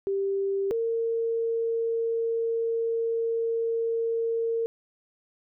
sine tone pair in turn, 392.7 / 458 Hz, G4 / A#4, +3 / -31 cents, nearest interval minor third, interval 266 cents, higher second, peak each -24 dBFS, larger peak neither, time 0.07-0.71 / 0.71-4.66 s, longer second, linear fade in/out 0 ms, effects none

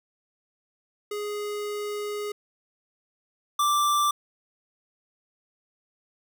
square tone pair in turn, 415.3 / 1174.6 Hz, G#4 / D6, 0 / 0 cents, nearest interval octave + tritone, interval 1800 cents, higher second, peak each -30 / -21 dBFS, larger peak second, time 1.11-2.32 / 3.59-4.11 s, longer first, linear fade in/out 5 ms, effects none

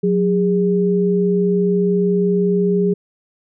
sine tone pair together, 182.25 / 408.2 Hz, F#3 / G#4, -26 / -30 cents, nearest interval octave + major second, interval 1396 cents, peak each -16 dBFS, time 0.03-2.94 s, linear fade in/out 10 ms, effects none

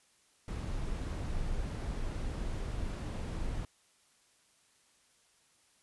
brown noise, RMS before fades -36 dBFS, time 0.48-3.65 s, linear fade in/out 2 ms, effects white hiss -68 dBFS RMS until 5.82 s + resampled to 24000 Hz

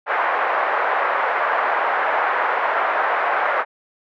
pink band-pass noise, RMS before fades -20 dBFS, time 0.06-3.65 s, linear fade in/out 50 ms, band 610 to 1800 Hz, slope 24 dB/octave, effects none

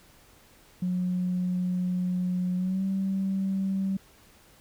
sine tone with pitch glide, 181 to 192.87 Hz, F#3 to G3, -38 to -28 cents, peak -24 dBFS, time 0.82-3.97 s, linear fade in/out 5 ms, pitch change +110 cents, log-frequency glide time 2.56-2.84 s, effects tanh soft clip ceiling -20 dBFS + pink hiss -57 dBFS RMS until 4.6 s

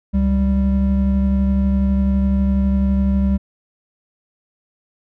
triangle tone pair together, 69.34 / 196 Hz, C#2 / G3, +1 / 0 cents, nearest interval octave + tritone, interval 1799 cents, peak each -15 / -14 dBFS, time 0.13-3.38 s, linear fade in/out 20 ms, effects none

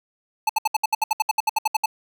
square tone bursts, 870 Hz, A5, 20 cents flat, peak -17 dBFS, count 16, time 0.47-1.859 s, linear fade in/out 5 ms, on 24 ms, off 67 ms, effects none

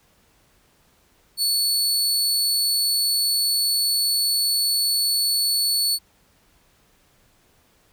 sawtooth tone, 4435 Hz, C#8, in tune, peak -16 dBFS, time 1.37-5.99 s, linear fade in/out 50 ms, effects pink hiss -60 dBFS RMS until 7.92 s

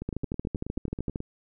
two click trains, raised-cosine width 3 ms, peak -17 / -21 dBFS, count 15 / 12, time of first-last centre 0.09-1.159 / 0.02-1.204 s, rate 13.1 / 9.29 Hz, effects none

